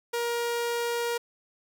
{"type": "tone", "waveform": "sawtooth", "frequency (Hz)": 472.6, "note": "A#4", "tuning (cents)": 24, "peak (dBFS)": -23, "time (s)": [0.13, 1.18], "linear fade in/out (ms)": 10, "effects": []}